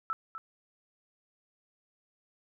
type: tone with echo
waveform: sine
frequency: 1318.5 Hz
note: E6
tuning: in tune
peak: -29 dBFS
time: 0.1-0.13 s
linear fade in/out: 0 ms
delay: 250 ms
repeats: 1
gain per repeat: -9 dB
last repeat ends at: 0.38 s
effects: none